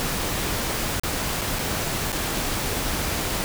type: noise with dropouts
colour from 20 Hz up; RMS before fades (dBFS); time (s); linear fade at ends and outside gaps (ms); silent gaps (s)
pink; -26; 0-3.44; 0; 0.997-1.035 / 1.412-1.417 / 1.587-1.591 / 2.12-2.127
effects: none